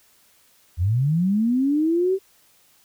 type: linear sweep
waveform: sine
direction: up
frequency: 78.5 to 392 Hz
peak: -17 dBFS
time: 0.77-2.19 s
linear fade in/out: 50 ms
effects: white hiss -58 dBFS RMS until 2.84 s